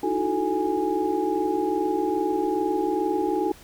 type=tone cluster; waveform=sine; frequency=305.6 / 328 / 367.9 / 434.8 / 828 Hz; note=D#4 / E4 / F#4 / A4 / G#5; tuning=-31 / -9 / -10 / -21 / -5 cents; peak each=-29 / -29 / -26 / -29 / -28 dBFS; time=0.03-3.52 s; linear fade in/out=5 ms; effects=pink hiss -49 dBFS RMS until 3.63 s